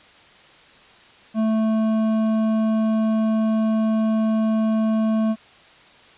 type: tone with hard clipping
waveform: triangle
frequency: 220 Hz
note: A3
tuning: in tune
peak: -19 dBFS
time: 1.34-5.36 s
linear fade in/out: 50 ms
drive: 13 dB
effects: white hiss -49 dBFS RMS until 6.17 s + resampled to 8000 Hz